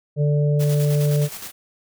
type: harmonic tone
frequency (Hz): 146.83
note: D3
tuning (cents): 0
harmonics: 1 / 3 / 4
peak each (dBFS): -16 / -26 / -28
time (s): 0.16-1.29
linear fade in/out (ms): 50
type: noise with tremolo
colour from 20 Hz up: white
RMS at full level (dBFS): -33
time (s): 0.59-1.52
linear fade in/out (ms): 20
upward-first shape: square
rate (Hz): 9.6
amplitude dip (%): 45
effects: none